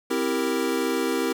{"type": "chord", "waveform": "square", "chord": "C dominant seventh", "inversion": "none", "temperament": "equal", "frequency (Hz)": [261.6, 329.6, 392, 466.2], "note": ["C4", "E4", "G4", "Bb4"], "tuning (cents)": [0, 0, 0, 0], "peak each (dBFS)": -29, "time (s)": [0.1, 1.33], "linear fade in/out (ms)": 10, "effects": []}